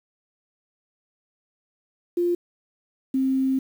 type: tone pair in turn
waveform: sine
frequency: 349.2 / 264.9 Hz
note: F4 / C4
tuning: 0 / +22 cents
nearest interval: perfect fourth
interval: 478 cents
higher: first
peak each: -19 dBFS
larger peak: neither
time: 2.17-2.35 / 3.14-3.59 s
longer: second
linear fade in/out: 5 ms
effects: 8-bit